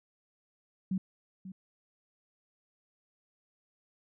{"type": "tone with echo", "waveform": "sine", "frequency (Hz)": 188.5, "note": "F#3", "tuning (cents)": 32, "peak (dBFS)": -28, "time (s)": [0.91, 0.98], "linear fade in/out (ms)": 5, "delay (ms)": 540, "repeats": 1, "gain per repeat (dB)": -13, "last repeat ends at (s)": 1.52, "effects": []}